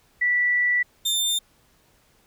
sine / sawtooth tone pair in turn, 1961 / 3599 Hz, B6 / A7, -13 / +38 cents, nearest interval major seventh, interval 1051 cents, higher second, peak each -18 dBFS, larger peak neither, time 0.21-0.83 / 1.05-1.39 s, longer first, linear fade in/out 10 ms, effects pink hiss -61 dBFS RMS until 2.26 s

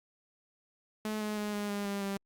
sawtooth tone with pitch steps, 214.7 / 211.7 / 208.8 / 206 / 203.1 / 200.3 / 197.56 Hz, A3 / G#3 / G#3 / G#3 / G#3 / G3 / G3, -42 / +33 / +10 / -14 / -38 / +38 / +14 cents, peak -29 dBFS, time 1.05-2.17 s, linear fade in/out 2 ms, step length 160 ms, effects Opus 48 kbps

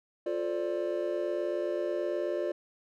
triangle chord, D minor seventh, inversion first, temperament just, 352.4 / 440.5 / 528.6 / 587.3 Hz, F4 / A4 / C5 / D5, +16 / +2 / +18 / 0 cents, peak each -31 / -36 / -36 / -31 dBFS, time 0.26-2.52 s, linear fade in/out 5 ms, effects none

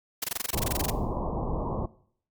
white noise bursts, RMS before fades -29 dBFS, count 16, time 0.22-0.903 s, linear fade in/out 5 ms, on 23 ms, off 21 ms
pink low-pass noise, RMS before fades -30 dBFS, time 0.53-1.86 s, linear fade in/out 5 ms, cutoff 1100 Hz, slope 96 dB/octave
effects noise-tail reverb RT60 0.6 s tail -20 dB re dry + Opus 48 kbps

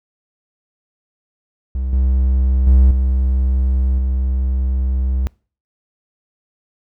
triangle tone with level steps, 64.7 Hz, C2, 19 cents flat, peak -16 / -10 / -5 / -11 / -13 dBFS, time 1.75-5.27 s, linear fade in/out 0 ms, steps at 1.93 / 2.67 / 2.91 / 3.98 s, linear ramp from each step 2 ms, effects noise-tail reverb RT60 0.4 s tail -25 dB re dry

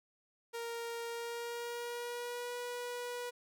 sawtooth tone with pitch glide, 466.2 to 487.1 Hz, A#4 to B4, 0 to -24 cents, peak -35 dBFS, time 0.53-3.31 s, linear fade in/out 20 ms, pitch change +76 cents, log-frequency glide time 1.07-2.56 s, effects none

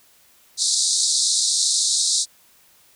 pink band-pass noise, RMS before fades -20 dBFS, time 0.57-2.26 s, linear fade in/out 50 ms, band 3800 to 9400 Hz, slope 96 dB/octave, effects white hiss -55 dBFS RMS until 2.95 s

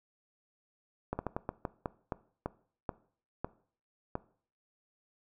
slowing click train, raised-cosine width 1 ms, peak -19 dBFS, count 12, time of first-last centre 1.13-4.154 s, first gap 60 ms, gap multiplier 1.28, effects noise-tail reverb RT60 0.5 s tail -19 dB re dry

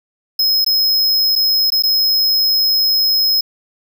square tone with dropouts, 5130 Hz, E8, 48 cents flat, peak -12 dBFS, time 0.39-3.41 s, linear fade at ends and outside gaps 5 ms, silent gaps 0.646-0.663 / 1.355-1.36 / 1.703-1.72 / 1.824-1.835 s, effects none

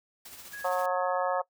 white noise with tremolo, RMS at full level -45 dBFS, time 0.25-0.86 s, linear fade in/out 5 ms, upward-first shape sine, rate 15 Hz, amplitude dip 45%
sine tone with pitch glide, 1661.2 to 1686.3 Hz, G#6 to G#6, 0 to +26 cents, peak -38 dBFS, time 0.53-1.4 s, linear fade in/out 5 ms, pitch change +26 cents, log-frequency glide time 0.67-1.15 s
harmonic tone, 181.6 Hz, F#3, 32 cents flat, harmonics 3 / 4 / 5 / 6 / 7, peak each -29 / -31 / -33 / -35 / -36 dBFS, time 0.64-1.42 s, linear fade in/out 10 ms
effects noise-tail reverb RT60 0.1 s tail -21 dB re dry

